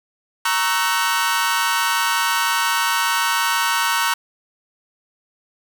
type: chord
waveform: sawtooth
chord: F# dominant seventh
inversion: first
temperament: equal with one note detuned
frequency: 932.3 / 1108.7 / 1318.5 / 1512.8 Hz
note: A#5 / C#6 / E6 / F#6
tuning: 0 / 0 / 0 / +38 cents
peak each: -18 / -20 / -21 / -19 dBFS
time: 0.45-4.14 s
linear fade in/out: 5 ms
effects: none